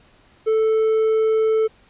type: tone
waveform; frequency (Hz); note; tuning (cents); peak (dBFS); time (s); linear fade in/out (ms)
triangle; 440; A4; 0; -13; 0.46-1.68; 20
effects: pink hiss -54 dBFS RMS until 1.89 s + resampled to 8000 Hz